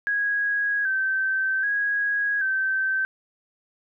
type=tone with vibrato; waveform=sine; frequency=1600 Hz; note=G6; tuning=35 cents sharp; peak=-21 dBFS; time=0.07-3.05 s; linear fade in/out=0 ms; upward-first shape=square; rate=0.64 Hz; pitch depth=56 cents each way; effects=none